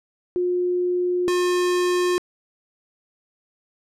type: tone pair in turn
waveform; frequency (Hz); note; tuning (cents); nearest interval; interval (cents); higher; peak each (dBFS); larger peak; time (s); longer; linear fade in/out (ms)
sine / square; 357.9 / 357.9; F4 / F4; +42 / +42; unison; 0; neither; -19; neither; 0.36-1.28 / 1.28-2.18; first; 0
effects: low-pass 10000 Hz 12 dB/octave